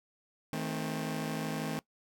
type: chord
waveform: sawtooth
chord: A diminished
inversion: second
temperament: just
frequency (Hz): 158.4 / 220 / 264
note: Eb3 / A3 / C4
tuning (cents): +31 / 0 / +16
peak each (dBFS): -33 / -34 / -35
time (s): 0.53-1.79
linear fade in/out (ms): 0
effects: noise-tail reverb RT60 0.1 s tail -21 dB re dry